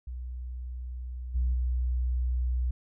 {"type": "tone with level steps", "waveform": "sine", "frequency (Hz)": 62, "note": "B1", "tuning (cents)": 7, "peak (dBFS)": [-34, -22, -24], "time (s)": [0.07, 2.71], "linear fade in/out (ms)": 5, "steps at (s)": [1.34, 1.53], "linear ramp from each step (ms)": 20, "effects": ["tanh soft clip ceiling -21 dBFS"]}